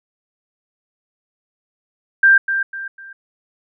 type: tone with echo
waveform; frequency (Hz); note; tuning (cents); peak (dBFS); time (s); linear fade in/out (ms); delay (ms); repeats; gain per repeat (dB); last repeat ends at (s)
sine; 1582; G6; +15; -7; 2.23-2.38; 5; 250; 3; -9; 3.13
effects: none